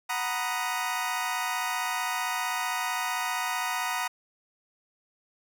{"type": "chord", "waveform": "25% pulse", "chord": "B major seventh", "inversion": "second", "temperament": "equal", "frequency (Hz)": [740, 932.3, 987.8, 1244.5], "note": ["F#5", "A#5", "B5", "D#6"], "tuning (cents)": [0, 0, 0, 0], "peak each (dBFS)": -30, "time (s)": [0.09, 4.08], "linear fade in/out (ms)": 10, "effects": []}